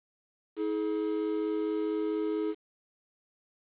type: tone pair together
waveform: triangle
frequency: 319.6 / 424 Hz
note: D#4 / G#4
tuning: +47 / +36 cents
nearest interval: perfect fourth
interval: 489 cents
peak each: -29 / -29 dBFS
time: 0.56-2.55 s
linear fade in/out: 50 ms
effects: resampled to 8000 Hz + 9-bit